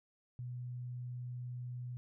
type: tone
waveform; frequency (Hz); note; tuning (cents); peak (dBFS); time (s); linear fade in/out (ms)
sine; 123.47; B2; 0; -40; 0.39-1.97; 0
effects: none